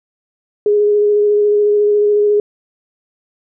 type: tone with vibrato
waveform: sine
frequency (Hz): 415.3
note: G#4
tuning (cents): 0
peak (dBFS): -9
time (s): 0.66-2.4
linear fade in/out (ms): 2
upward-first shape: square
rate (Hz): 14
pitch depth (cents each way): 11
effects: none